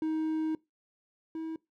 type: tone pair in turn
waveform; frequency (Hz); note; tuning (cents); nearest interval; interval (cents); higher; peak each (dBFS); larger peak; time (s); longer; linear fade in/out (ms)
triangle; 315.2 / 321.6; D#4 / E4; +23 / -43; unison; 34; second; -26 / -32; first; 0.02-0.55 / 1.35-1.56; first; 2
effects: noise-tail reverb RT60 0.2 s tail -22 dB re dry